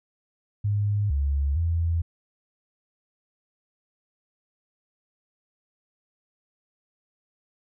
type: tone with pitch steps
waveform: sine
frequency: 103 / 70.3 / 83.6 Hz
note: G#2 / C#2 / E2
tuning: -14 / +25 / +25 cents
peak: -21 dBFS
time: 0.64-2.02 s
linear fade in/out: 10 ms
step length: 460 ms
effects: none